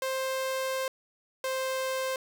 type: tone pair in turn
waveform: sawtooth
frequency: 526 / 524.1 Hz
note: C5 / C5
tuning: +9 / +3 cents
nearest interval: unison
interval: 6 cents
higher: first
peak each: -25 dBFS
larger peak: neither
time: 0.02-0.88 / 1.44-2.16 s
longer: first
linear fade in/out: 2 ms
effects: none